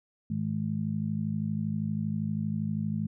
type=harmonic tone; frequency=52.6 Hz; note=G#1; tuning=23 cents sharp; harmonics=2 / 3 / 4; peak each=-35 / -32 / -31 dBFS; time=0.3-3.07 s; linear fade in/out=5 ms; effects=none